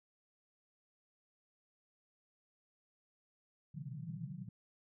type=band-pass noise; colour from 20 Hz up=white; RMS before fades=-45 dBFS; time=3.74-4.49 s; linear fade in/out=5 ms; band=120 to 190 Hz; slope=96 dB/octave; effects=none